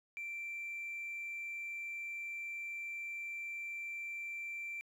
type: tone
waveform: triangle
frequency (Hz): 2349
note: D7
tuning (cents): 0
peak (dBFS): -37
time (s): 0.17-4.81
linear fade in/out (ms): 0
effects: tanh soft clip ceiling -36 dBFS + 12-bit